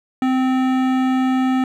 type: tone with hard clipping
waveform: sine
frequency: 259.2 Hz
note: C4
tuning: 16 cents flat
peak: -17 dBFS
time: 0.22-1.64 s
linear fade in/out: 2 ms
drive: 16 dB
effects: none